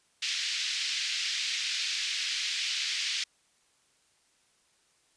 white band-pass noise, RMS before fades -32 dBFS, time 0.22-3.24 s, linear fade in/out 5 ms, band 2100 to 5200 Hz, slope 24 dB/octave, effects white hiss -68 dBFS RMS until 5.16 s + resampled to 22050 Hz

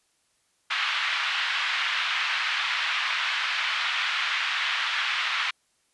white band-pass noise, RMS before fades -27 dBFS, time 0.7-5.51 s, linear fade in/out 10 ms, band 1100 to 3300 Hz, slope 24 dB/octave, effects white hiss -69 dBFS RMS until 5.93 s + resampled to 24000 Hz

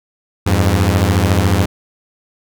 sawtooth beating tone pair, 86.9 / 100.9 Hz, F2 / G#2, -8 / -49 cents, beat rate 14 Hz, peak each -10 dBFS, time 0.46-1.66 s, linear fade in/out 10 ms, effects none

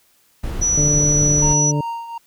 brown noise, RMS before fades -24 dBFS, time 0.43-1.54 s, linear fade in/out 10 ms
sine tone, 5900 Hz, F#8, 6 cents flat, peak -15 dBFS, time 0.61-1.72 s, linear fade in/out 20 ms
harmonic tone, 146.83 Hz, D3, in tune, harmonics 1 / 2 / 3 / 4, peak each -18 / -24 / -28 / -30 dBFS, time 0.77-1.81 s, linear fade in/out 5 ms
triangle tone with tremolo, 928 Hz, A#5, 8 cents flat, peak -20 dBFS, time 1.42-2.18 s, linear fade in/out 5 ms, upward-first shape triangle, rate 2.7 Hz, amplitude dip 70%
effects white hiss -58 dBFS RMS until 2.26 s

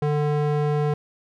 square tone with band-pass filter, 148.4 Hz, D3, 18 cents sharp, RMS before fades -22 dBFS, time 0.02-0.94 s, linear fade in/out 5 ms, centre 410 Hz, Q 0.75, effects none

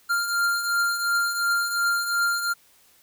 square beating tone pair, 1393 / 1395.8 Hz, F6 / F6, -5 / -1 cents, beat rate 2.8 Hz, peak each -30 / -23 dBFS, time 0.09-2.54 s, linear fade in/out 20 ms, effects white hiss -58 dBFS RMS until 3.02 s

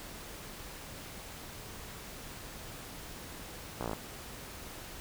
slowing click train, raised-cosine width 1 ms, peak -21 dBFS, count 8, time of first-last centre 3.81-3.933 s, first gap 16 ms, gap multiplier 1.03, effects pink hiss -46 dBFS RMS until 5 s

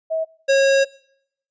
sine / square tone pair in turn, 643 / 545.7 Hz, E5 / C#5, -43 / -27 cents, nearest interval minor third, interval 284 cents, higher first, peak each -19 / -13 dBFS, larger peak second, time 0.1-0.25 / 0.48-0.85 s, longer second, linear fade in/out 20 ms, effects noise-tail reverb RT60 0.7 s tail -23 dB re dry + resampled to 16000 Hz

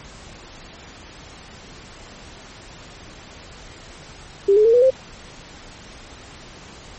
sine tone with pitch steps, 397.2 / 425.7 / 456.3 / 489 / 524.1 Hz, G4 / G#4 / A#4 / B4 / C5, +23 / +43 / -37 / -17 / +3 cents, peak -10 dBFS, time 4.48-4.905 s, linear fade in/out 10 ms, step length 85 ms, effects pink hiss -41 dBFS RMS until 6.98 s + MP3 32 kbps

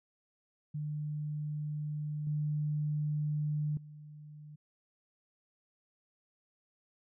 sine tone with level steps, 150 Hz, D3, 37 cents sharp, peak -34 / -30 / -47 dBFS, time 0.74-4.56 s, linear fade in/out 10 ms, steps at 2.27 / 3.77 s, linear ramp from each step 2 ms, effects none

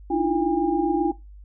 sine tone cluster, 296.1 / 314.8 / 342 / 807 Hz, D4 / D#4 / F4 / G#5, +14 / +20 / -36 / -50 cents, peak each -26 / -25 / -23 / -26 dBFS, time 0.1-1.12 s, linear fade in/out 10 ms, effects noise-tail reverb RT60 0.2 s tail -17 dB re dry + added 50 Hz sine -41 dBFS peak until 1.44 s

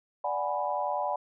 sine chord, G# half-diminished seventh, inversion second, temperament equal, 587.3 / 740 / 830.6 / 987.8 Hz, D5 / F#5 / G#5 / B5, 0 / 0 / 0 / 0 cents, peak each -33 dBFS, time 0.24-1.16 s, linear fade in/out 5 ms, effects none

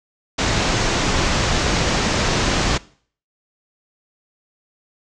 pink low-pass noise, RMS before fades -19 dBFS, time 0.38-2.78 s, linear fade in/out 10 ms, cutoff 7200 Hz, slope 48 dB/octave, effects noise-tail reverb RT60 0.5 s tail -21 dB re dry

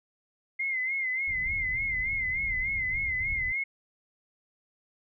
sine tone with vibrato, 2093 Hz, C7, in tune, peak -27 dBFS, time 0.59-3.64 s, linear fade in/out 10 ms, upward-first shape sine, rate 3.4 Hz, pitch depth 71 cents each way
pink low-pass noise, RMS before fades -40 dBFS, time 1.27-3.52 s, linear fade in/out 5 ms, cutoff 100 Hz, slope 12 dB/octave
effects none

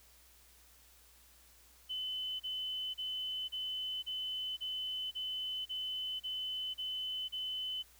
sine tone bursts, 3027 Hz, F#7, 39 cents sharp, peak -36 dBFS, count 11, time 1.89-7.83 s, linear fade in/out 20 ms, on 510 ms, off 33 ms, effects added 60 Hz sine -66 dBFS peak until 7.99 s + white hiss -63 dBFS RMS until 7.99 s

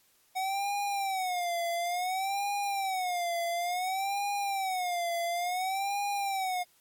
square tone with vibrato, 744 Hz, F#5, 9 cents sharp, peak -30 dBFS, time 0.35-6.64 s, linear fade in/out 20 ms, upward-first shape sine, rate 0.57 Hz, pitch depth 150 cents each way, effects white hiss -66 dBFS RMS until 6.8 s + AAC 64 kbps

